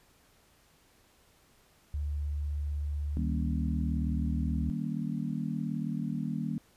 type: tone with vibrato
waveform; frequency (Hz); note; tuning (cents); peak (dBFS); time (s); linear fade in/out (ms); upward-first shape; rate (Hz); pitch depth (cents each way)
sine; 73.2; D2; -5; -30; 1.94-4.7; 0; sine; 16; 9
type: chord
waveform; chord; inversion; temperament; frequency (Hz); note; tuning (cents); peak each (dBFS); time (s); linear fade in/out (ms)
sine; Eb dominant seventh; none; just; 155.56 / 194.45 / 233.3 / 280; Eb3 / G3 / Bb3 / Db4; 0 / -14 / +2 / +18; -35 / -36 / -35 / -40; 3.17-6.58; 0
effects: pink hiss -64 dBFS RMS until 6.76 s + resampled to 32000 Hz